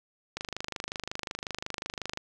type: click train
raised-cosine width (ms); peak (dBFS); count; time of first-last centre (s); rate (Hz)
0.2; -16; 47; 0.37-2.174; 25.5
effects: none